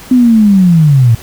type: linear sweep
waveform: sine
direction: down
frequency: 257.6 to 110 Hz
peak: -3 dBFS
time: 0.11-1.15 s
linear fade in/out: 5 ms
effects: pink hiss -32 dBFS RMS until 1.22 s